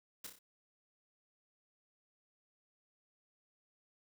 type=noise with echo; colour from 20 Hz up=white; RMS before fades=-45 dBFS; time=0.24-0.27 s; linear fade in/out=5 ms; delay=30 ms; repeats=4; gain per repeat=-5 dB; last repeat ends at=0.39 s; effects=none

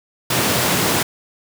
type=high-pass noise; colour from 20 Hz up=pink; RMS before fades=-18 dBFS; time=0.3-1.03 s; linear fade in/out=5 ms; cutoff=110 Hz; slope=24 dB/octave; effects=none

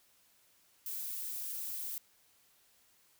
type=noise; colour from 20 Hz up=violet; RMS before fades=-40 dBFS; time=0.86-1.98 s; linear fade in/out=2 ms; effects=white hiss -68 dBFS RMS until 3.19 s

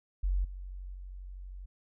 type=tone with level steps; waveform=sine; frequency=46.25 Hz; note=F#1; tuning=in tune; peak=-26 / -39 / -41 dBFS; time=0.23-1.66 s; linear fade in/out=10 ms; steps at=0.44 / 0.94 s; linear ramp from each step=10 ms; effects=none

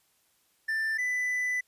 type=tone pair in turn; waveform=triangle; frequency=1776 / 1993.5 Hz; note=A6 / B6; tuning=+16 / +16 cents; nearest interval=major second; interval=200 cents; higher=second; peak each=-25 / -25 dBFS; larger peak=neither; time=0.68-0.98 / 0.98-1.61 s; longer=second; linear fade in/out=10 ms; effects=white hiss -69 dBFS RMS until 1.67 s + resampled to 32000 Hz

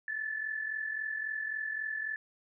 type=tone pair together; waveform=sine; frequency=1737 / 1780.7 Hz; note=A6 / A6; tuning=-23 / +20 cents; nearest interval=unison; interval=43 cents; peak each=-34 / -40 dBFS; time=0.08-2.16 s; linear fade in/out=2 ms; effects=none

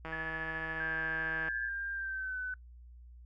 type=click train; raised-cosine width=0.5 ms; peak=-27 dBFS; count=232; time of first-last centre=0.05-1.485 s; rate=161 Hz
type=tone with tremolo; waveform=sine; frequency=1714 Hz; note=A6; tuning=46 cents flat; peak=-34 dBFS; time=0.12-1.69 s; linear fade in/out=5 ms; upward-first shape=sine; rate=14 Hz; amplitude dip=45%
type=tone with pitch glide; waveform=sine; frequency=1596 to 1506.4 Hz; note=G6 to F#6; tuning=+31 to +31 cents; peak=-35 dBFS; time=0.8-2.54 s; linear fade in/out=2 ms; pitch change=-100 cents; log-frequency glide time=1.92-2.38 s
effects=noise-tail reverb RT60 0.1 s tail -25 dB re dry + added 60 Hz sine -50 dBFS peak until 3.25 s

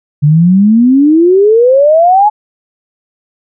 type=exponential sweep; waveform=sine; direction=up; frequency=142.5 to 862 Hz; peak=-3 dBFS; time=0.22-2.3 s; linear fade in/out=20 ms; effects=none

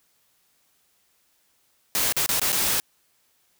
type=noise with dropouts; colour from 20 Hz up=white; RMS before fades=-23 dBFS; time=1.95-2.8 s; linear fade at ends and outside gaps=0 ms; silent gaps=2.124-2.166 / 2.262-2.29 / 2.396-2.416 / 2.52-2.528 s; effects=white hiss -66 dBFS RMS until 3.59 s

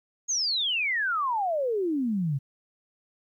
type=exponential sweep; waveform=sine; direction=down; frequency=6710 to 130.2 Hz; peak=-24 dBFS; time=0.28-2.39 s; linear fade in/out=20 ms; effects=11-bit

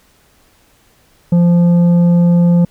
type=tone with tanh clipping; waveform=sine; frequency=173.3 Hz; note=F3; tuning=13 cents flat; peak=-8 dBFS; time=1.32-2.65 s; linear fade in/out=5 ms; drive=7 dB; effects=pink hiss -52 dBFS RMS until 2.7 s

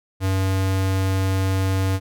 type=tone; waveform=square; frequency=95.4 Hz; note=G2; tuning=47 cents flat; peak=-19 dBFS; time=0.2-2 s; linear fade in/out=50 ms; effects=none

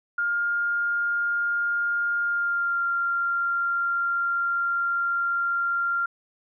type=tone with pitch glide; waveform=sine; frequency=1410 to 1387.4 Hz; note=F6 to F6; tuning=+16 to -12 cents; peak=-22 dBFS; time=0.18-6.06 s; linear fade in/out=5 ms; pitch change=-28 cents; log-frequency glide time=2.22-2.83 s; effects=none

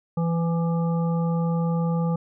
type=harmonic tone with a mistuned harmonic; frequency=167.2 Hz; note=E3; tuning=25 cents sharp; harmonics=1 / 3 / 5 / 7; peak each=-21 / -31 / -35 / -38 dBFS; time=0.17-2.16 s; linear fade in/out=5 ms; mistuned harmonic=7; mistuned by=+25 cents; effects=none

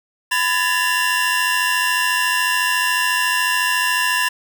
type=tone cluster; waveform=45% pulse; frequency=1001 / 1691 / 1785 / 2767 Hz; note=B5 / G#6 / A6 / F7; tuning=+23 / +31 / +24 / -17 cents; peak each=-22 dBFS; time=0.31-4.29 s; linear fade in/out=10 ms; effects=none

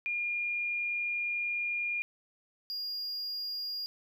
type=tone pair in turn; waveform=sine / triangle; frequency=2417 / 4834 Hz; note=D7 / D8; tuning=+49 / +49 cents; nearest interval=octave; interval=1200 cents; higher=second; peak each=-30 / -33 dBFS; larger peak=first; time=0.06-2.02 / 2.7-3.86 s; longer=first; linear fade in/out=0 ms; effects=none

